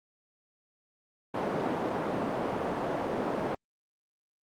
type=band-pass noise; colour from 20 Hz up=white; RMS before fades=-31 dBFS; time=1.34-3.55 s; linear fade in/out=5 ms; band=180 to 670 Hz; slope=12 dB/octave; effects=Opus 24 kbps